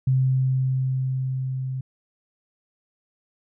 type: tone with level ramp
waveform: sine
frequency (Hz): 130.81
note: C3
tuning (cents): 0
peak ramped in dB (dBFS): -16 to -26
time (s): 0.07-1.81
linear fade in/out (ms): 5
effects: none